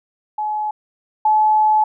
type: tone pair in turn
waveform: sine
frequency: 850 / 858.9 Hz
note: G#5 / A5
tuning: +40 / -42 cents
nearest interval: unison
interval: 18 cents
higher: second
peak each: -19 / -11 dBFS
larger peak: second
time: 0.38-0.71 / 1.25-1.84 s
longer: second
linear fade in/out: 5 ms
effects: none